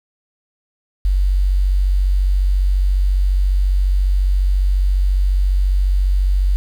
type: tone with quantisation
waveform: sine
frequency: 47.25 Hz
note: F#1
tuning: 37 cents sharp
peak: -12 dBFS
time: 1.05-6.56 s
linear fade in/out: 0 ms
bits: 7
effects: none